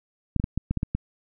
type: clicks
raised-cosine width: 5 ms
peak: -12 dBFS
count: 8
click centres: 0.363 / 0.399 / 0.441 / 0.576 / 0.71 / 0.773 / 0.831 / 0.95 s
effects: none